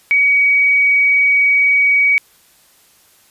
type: tone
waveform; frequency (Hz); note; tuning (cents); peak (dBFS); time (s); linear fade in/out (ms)
sine; 2261; C#7; +34; -9; 0.11-2.18; 0
effects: white hiss -51 dBFS RMS until 3.3 s + resampled to 32000 Hz